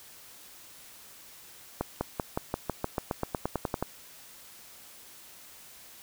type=accelerating click train; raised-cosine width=1 ms; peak=-14 dBFS; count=16; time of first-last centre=1.81-3.826 s; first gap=200 ms; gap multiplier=0.94; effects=white hiss -51 dBFS RMS until 6.02 s